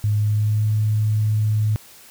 sine tone with pitch glide, 105 to 107.27 Hz, G#2 to A2, +19 to -44 cents, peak -16 dBFS, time 0.04-1.76 s, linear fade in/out 0 ms, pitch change +37 cents, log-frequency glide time 0.16-0.66 s, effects white hiss -46 dBFS RMS until 2.1 s

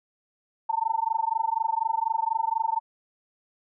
sine tone with amplitude modulation, 898 Hz, A5, 35 cents sharp, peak -19 dBFS, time 0.69-2.8 s, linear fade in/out 10 ms, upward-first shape sine, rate 24.1 Hz, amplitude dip 100%, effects none

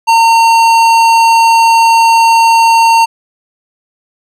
sine tone with tanh clipping, 913 Hz, A#5, 36 cents flat, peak -6 dBFS, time 0.07-3.06 s, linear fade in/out 20 ms, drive 17 dB, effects none

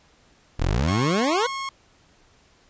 20% pulse exponential sweep, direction up, 35.46 to 513 Hz, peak -15 dBFS, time 0.59-1.47 s, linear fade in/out 10 ms
sawtooth tone, 1087 Hz, C#6, 34 cents flat, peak -24 dBFS, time 0.88-1.69 s, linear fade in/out 2 ms
effects pink hiss -58 dBFS RMS until 2.69 s + resampled to 16000 Hz

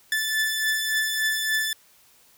sawtooth beating tone pair, 1748 / 1751.5 Hz, A6 / A6, -12 / -8 cents, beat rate 3.5 Hz, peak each -26 / -20 dBFS, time 0.12-1.73 s, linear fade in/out 2 ms, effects white hiss -57 dBFS RMS until 2.37 s

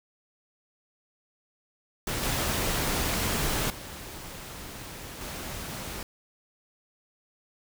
pink noise with level steps, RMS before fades -31 / -28 / -41 / -37 dBFS, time 2.07-6.03 s, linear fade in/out 2 ms, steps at 2.23 / 3.7 / 5.21 s, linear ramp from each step 2 ms, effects none

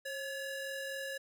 40% pulse ring-modulated tone, 1126 Hz, C#6, 27 cents sharp, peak -34 dBFS, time 0.05-1.18 s, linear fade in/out 10 ms, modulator 585 Hz, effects none

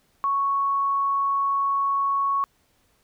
sine tone, 1108.7 Hz, C#6, in tune, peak -20 dBFS, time 0.24-2.44 s, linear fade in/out 0 ms, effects pink hiss -65 dBFS RMS until 3.03 s

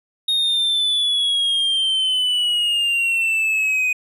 triangle exponential sweep, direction down, 3729 to 2489 Hz, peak -15 dBFS, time 0.28-3.93 s, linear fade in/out 5 ms, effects resampled to 32000 Hz

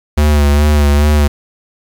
square tone with vibrato, 73.42 Hz, D2, in tune, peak -8 dBFS, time 0.17-1.28 s, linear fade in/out 10 ms, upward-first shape sine, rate 2.4 Hz, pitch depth 40 cents each way, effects 7-bit

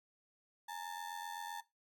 35% pulse ring-modulated tone, 880 Hz, A5, in tune, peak -38 dBFS, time 0.68-1.61 s, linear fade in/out 10 ms, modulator 43.9 Hz, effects noise-tail reverb RT60 0.2 s tail -17 dB re dry

